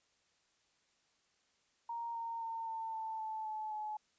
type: tone with pitch steps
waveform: sine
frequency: 932.3 / 920.5 / 908.9 / 897.4 / 886.1 / 874.9 / 863.9 / 852.9 Hz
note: A#5 / A#5 / A#5 / A5 / A5 / A5 / A5 / G#5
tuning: 0 / -22 / -44 / +34 / +12 / -10 / -32 / +46 cents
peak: -38 dBFS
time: 1.89-3.97 s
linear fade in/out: 5 ms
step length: 260 ms
effects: white hiss -75 dBFS RMS until 4.18 s + resampled to 16000 Hz